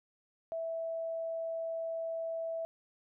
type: tone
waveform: sine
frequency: 657 Hz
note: E5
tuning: 6 cents flat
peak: -34 dBFS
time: 0.52-2.65 s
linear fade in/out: 0 ms
effects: none